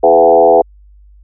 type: tone with frequency modulation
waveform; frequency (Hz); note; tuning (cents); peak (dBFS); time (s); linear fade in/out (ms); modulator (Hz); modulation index
sine; 587.3; D5; 0; -4; 0.03-0.62; 10; 82.9; 2.4
effects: added 50 Hz sine -39 dBFS peak until 1.23 s